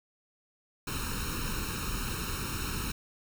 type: noise with comb filter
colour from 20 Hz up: pink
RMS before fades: -34 dBFS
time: 0.87-2.92 s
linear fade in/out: 5 ms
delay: 0.74 ms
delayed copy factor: +0.95
effects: none